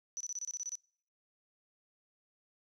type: tone bursts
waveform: sine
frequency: 5950 Hz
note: F#8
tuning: 9 cents sharp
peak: -36 dBFS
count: 10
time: 0.17-0.754 s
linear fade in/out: 0 ms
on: 35 ms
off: 26 ms
effects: noise-tail reverb RT60 0.6 s tail -26 dB re dry